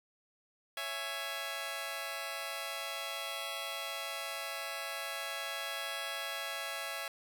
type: chord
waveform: 10% pulse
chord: C# minor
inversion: none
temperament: just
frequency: 554.4 / 665.2 / 831.5 Hz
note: C#5 / E5 / G#5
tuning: 0 / +16 / +2 cents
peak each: -35 / -32 / -36 dBFS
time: 0.77-7.08 s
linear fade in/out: 2 ms
effects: 10-bit